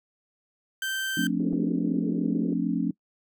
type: tone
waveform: 30% pulse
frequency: 1557 Hz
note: G6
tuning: 12 cents flat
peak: -25 dBFS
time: 0.82-1.27 s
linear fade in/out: 2 ms
type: chord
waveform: sine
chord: D minor seventh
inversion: first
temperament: just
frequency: 176.2 / 220.2 / 264.3 / 293.7 Hz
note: F3 / A3 / C4 / D4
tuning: +16 / +2 / +18 / 0 cents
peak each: -29 dBFS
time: 1.17-2.91 s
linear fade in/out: 5 ms
type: band-pass noise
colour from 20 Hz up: pink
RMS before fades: -35 dBFS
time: 1.4-2.53 s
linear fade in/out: 2 ms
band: 210 to 450 Hz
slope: 48 dB/octave
type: clicks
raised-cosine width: 2 ms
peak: -27 dBFS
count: 2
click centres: 1.527 / 1.533 s
effects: noise-tail reverb RT60 0.1 s tail -23 dB re dry